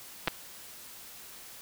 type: clicks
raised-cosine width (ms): 0.3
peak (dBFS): -11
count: 2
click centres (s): 0.275 / 0.281
effects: white hiss -48 dBFS RMS until 1.61 s